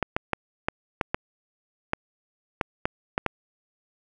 clicks, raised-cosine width 0.5 ms, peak -8 dBFS, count 11, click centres 0.027 / 0.165 / 0.333 / 0.685 / 1.012 / 1.145 / 1.934 / 2.612 / 2.855 / 3.179 / 3.263 s, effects none

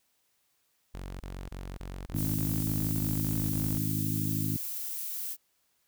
sawtooth tone bursts, 46.25 Hz, F#1, in tune, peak -34 dBFS, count 10, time 0.94-3.783 s, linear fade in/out 0 ms, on 260 ms, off 27 ms
harmonic tone, 52.7 Hz, G#1, 26 cents sharp, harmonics 2 / 3 / 4 / 5 / 6, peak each -33 / -33 / -39 / -36 / -40 dBFS, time 2.13-4.57 s, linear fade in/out 10 ms
violet noise, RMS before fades -36 dBFS, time 2.14-5.37 s, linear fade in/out 50 ms
effects white hiss -73 dBFS RMS until 5.87 s

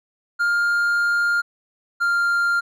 triangle tone pair in turn, 1406 / 1395.5 Hz, F6 / F6, +11 / -2 cents, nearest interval unison, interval 13 cents, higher first, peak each -15 dBFS, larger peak neither, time 0.39-1.42 / 2-2.61 s, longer first, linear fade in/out 20 ms, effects none

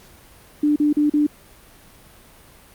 sine tone bursts, 296.5 Hz, D4, 17 cents sharp, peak -14 dBFS, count 4, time 0.63-1.267 s, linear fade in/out 5 ms, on 130 ms, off 39 ms, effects pink hiss -48 dBFS RMS until 2.74 s + Opus 48 kbps

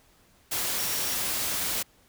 sine tone in noise, 5590 Hz, F8, 1 cent sharp, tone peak -37 dBFS, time 0.78-1.15 s, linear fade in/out 10 ms, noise white, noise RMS -29 dBFS, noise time 0.51-1.83 s, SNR -11 dB, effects pink hiss -61 dBFS RMS until 2.08 s

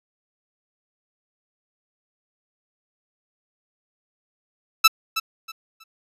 15% pulse tone with echo, 1318.5 Hz, E6, in tune, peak -3 dBFS, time 4.84-4.88 s, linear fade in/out 10 ms, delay 320 ms, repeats 3, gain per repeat -12 dB, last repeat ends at 5.84 s, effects resampled to 32000 Hz

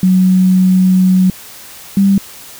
sine tone pair in turn, 185.6 / 196.64 Hz, F#3 / G3, +6 / +6 cents, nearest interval minor second, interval 100 cents, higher second, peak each -6 dBFS, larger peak neither, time 0.03-1.3 / 1.97-2.18 s, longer first, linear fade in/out 2 ms, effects white hiss -34 dBFS RMS until 2.59 s

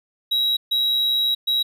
triangle tone bursts at uneven times, 3858 Hz, B7, 41 cents flat, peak -16 dBFS, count 3, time 0.31-0.57 / 0.71-1.35 / 1.47-1.63 s, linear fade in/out 10 ms, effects none

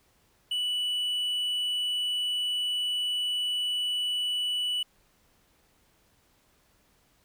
triangle tone, 2960 Hz, F#7, in tune, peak -25 dBFS, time 0.51-4.83 s, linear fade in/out 5 ms, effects pink hiss -66 dBFS RMS until 7.24 s

